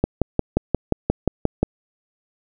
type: click train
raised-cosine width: 2 ms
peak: -3 dBFS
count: 10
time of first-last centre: 0.04-1.63 s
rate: 5.66 Hz
effects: none